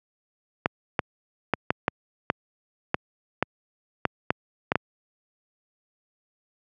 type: clicks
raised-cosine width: 0.5 ms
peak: -5 dBFS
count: 12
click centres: 0.659 / 0.992 / 1.537 / 1.705 / 1.881 / 2.301 / 2.944 / 3.426 / 4.053 / 4.305 / 4.719 / 4.756 s
effects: high-pass 100 Hz 12 dB/octave